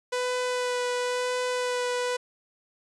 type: tone with vibrato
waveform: sawtooth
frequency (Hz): 496.5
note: B4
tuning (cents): +9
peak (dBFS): -22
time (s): 0.12-2.17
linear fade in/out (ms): 10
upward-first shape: sine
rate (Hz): 0.97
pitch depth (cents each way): 12
effects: resampled to 22050 Hz